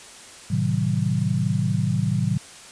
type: chord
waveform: sine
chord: A diminished seventh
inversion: none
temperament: equal with one note detuned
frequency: 110 / 130.81 / 155.56 / 187.58 Hz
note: A2 / C3 / Eb3 / Gb3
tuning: 0 / 0 / 0 / +24 cents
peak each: -25 dBFS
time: 0.5-2.38 s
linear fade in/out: 10 ms
effects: white hiss -43 dBFS RMS until 2.71 s + resampled to 22050 Hz